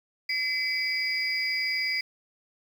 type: tone cluster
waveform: sine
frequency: 2036 / 2297 / 4864 Hz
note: C7 / D7 / D#8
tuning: -48 / -39 / -40 cents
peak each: -30 dBFS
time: 0.29-2.01 s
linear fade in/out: 5 ms
effects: 8-bit